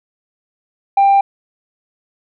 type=tone with tanh clipping; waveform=triangle; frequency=792 Hz; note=G5; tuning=18 cents sharp; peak=-8 dBFS; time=0.97-1.21 s; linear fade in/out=5 ms; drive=6 dB; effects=none